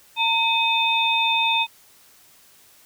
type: tone cluster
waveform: sine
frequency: 912 / 2543 / 3602 Hz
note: A#5 / D#7 / A7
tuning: -38 / +37 / +40 cents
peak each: -22 dBFS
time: 0.16-1.67 s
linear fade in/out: 50 ms
effects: white hiss -53 dBFS RMS until 2.85 s